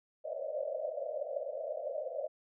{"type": "band-pass noise", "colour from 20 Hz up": "white", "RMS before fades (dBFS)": -38, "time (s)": [0.24, 2.28], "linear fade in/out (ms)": 20, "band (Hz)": [520, 640], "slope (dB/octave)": 96, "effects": []}